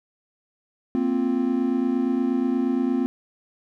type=chord; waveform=triangle; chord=Bb suspended second; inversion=none; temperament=equal; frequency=233.1 / 261.6 / 349.2 Hz; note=Bb3 / C4 / F4; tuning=0 / 0 / 0 cents; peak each=-24 / -20 / -26 dBFS; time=0.95-3.06 s; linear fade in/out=0 ms; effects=none